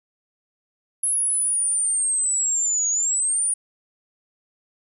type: linear two-way sweep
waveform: sine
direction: down then up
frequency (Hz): 10760 to 6645 to 9640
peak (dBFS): -19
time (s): 1.03-3.54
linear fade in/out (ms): 5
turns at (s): 2.9
effects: none